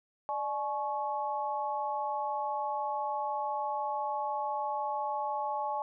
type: tone with amplitude modulation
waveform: sine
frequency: 850 Hz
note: G#5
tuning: 40 cents sharp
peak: -26 dBFS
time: 0.29-5.82 s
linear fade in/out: 0 ms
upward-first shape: sine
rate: 254 Hz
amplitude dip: 100%
effects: none